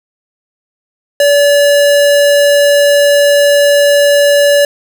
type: tone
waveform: square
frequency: 574 Hz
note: D5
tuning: 40 cents flat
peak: -6 dBFS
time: 1.2-4.65 s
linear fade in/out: 2 ms
effects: none